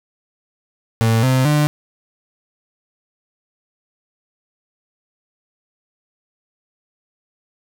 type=tone with pitch steps; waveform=35% pulse; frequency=113.1 / 129.92 / 149.24 Hz; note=A2 / C3 / D3; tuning=+48 / -12 / +28 cents; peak=-11 dBFS; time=1.01-1.67 s; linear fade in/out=0 ms; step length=220 ms; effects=none